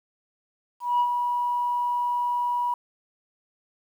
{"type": "tone with ADSR envelope", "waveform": "sine", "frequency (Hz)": 970, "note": "B5", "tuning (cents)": -31, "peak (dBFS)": -16, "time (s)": [0.8, 2.74], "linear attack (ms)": 200, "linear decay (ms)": 65, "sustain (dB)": -6, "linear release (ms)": 3, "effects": ["tanh soft clip ceiling -16 dBFS", "9-bit"]}